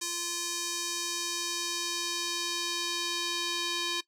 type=tone with band-pass filter sweep; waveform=square; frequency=345.8 Hz; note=F4; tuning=17 cents flat; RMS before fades=-33 dBFS; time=0.01-4.01 s; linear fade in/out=10 ms; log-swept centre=6700 to 4000 Hz; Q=1.5; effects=noise-tail reverb RT60 0.1 s tail -18 dB re dry